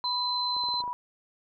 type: tone with pitch glide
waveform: sine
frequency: 987.8 to 977.6 Hz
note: B5 to B5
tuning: 0 to -18 cents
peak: -30 dBFS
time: 0.04-0.93 s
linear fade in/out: 0 ms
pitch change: -18 cents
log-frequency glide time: 0.57-0.65 s
type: tone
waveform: sine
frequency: 4064 Hz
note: B7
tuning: 49 cents sharp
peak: -28 dBFS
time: 0.04-0.82 s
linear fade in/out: 10 ms
type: clicks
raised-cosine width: 1 ms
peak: -32 dBFS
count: 7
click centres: 0.566 / 0.638 / 0.687 / 0.741 / 0.804 / 0.839 / 0.878 s
effects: none